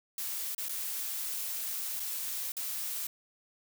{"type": "noise with dropouts", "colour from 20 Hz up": "blue", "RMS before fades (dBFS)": -36, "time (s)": [0.18, 3.07], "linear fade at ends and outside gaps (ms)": 2, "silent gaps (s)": [[0.548, 0.58], [0.685, 0.693], [1.997, 2.001], [2.52, 2.567]], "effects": []}